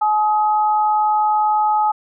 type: tone pair together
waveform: sine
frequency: 851 / 1261.2 Hz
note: G#5 / D#6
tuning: +42 / +23 cents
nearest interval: perfect fifth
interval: 681 cents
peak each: -14 / -22 dBFS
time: 0.01-1.92 s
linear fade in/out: 10 ms
effects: none